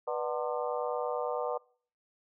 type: harmonic tone with a mistuned harmonic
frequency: 149.9 Hz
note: D3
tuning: 36 cents sharp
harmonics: 3 / 4 / 5 / 6 / 7 / 8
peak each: -34 / -36 / -38 / -40 / -41 / -42 dBFS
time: 0.07-1.58 s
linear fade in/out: 10 ms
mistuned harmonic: 3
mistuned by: +150 cents
effects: noise-tail reverb RT60 0.5 s tail -25 dB re dry